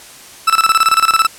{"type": "tone with tremolo", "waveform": "40% pulse", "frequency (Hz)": 1318.5, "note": "E6", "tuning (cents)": 0, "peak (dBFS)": -6, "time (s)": [0.47, 1.27], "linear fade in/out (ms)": 10, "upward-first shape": "square", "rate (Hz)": 18, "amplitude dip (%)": 80, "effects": ["white hiss -37 dBFS RMS until 1.38 s", "low-pass 11000 Hz 12 dB/octave"]}